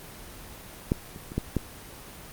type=clicks; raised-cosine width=3 ms; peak=-9 / -29 / -26 / -12 / -11 dBFS; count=5; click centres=0.919 / 1.161 / 1.319 / 1.38 / 1.567 s; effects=pink hiss -44 dBFS RMS until 2.32 s + Opus 24 kbps